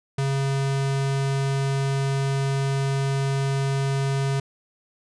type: tone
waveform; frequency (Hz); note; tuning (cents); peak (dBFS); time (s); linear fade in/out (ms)
square; 136.9; C#3; -21; -22; 0.18-4.4; 5
effects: resampled to 22050 Hz